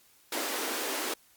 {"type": "high-pass noise", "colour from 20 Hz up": "pink", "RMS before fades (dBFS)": -33, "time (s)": [0.32, 1.14], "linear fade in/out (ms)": 5, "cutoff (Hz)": 260, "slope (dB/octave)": 48, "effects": ["white hiss -62 dBFS RMS until 1.36 s", "Opus 48 kbps"]}